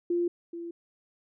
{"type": "tone pair in turn", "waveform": "sine", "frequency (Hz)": [347.3, 339.8], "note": ["F4", "F4"], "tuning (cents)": [-10, -47], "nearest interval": "unison", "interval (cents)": 37, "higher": "first", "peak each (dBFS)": [-24, -35], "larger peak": "first", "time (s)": [[0.1, 0.28], [0.53, 0.71]], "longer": "neither", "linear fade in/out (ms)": 5, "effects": []}